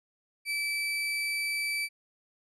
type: tone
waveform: 35% pulse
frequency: 2314 Hz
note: D7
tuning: 26 cents flat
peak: -27 dBFS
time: 0.45-1.89 s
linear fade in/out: 50 ms
effects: resampled to 32000 Hz